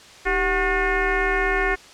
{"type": "tone with frequency modulation", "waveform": "sine", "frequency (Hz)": 1094, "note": "C#6", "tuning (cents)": -23, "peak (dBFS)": -18, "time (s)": [0.25, 1.76], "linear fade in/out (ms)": 20, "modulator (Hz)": 352, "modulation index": 3, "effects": ["white hiss -45 dBFS RMS until 1.93 s", "low-pass 6000 Hz 12 dB/octave"]}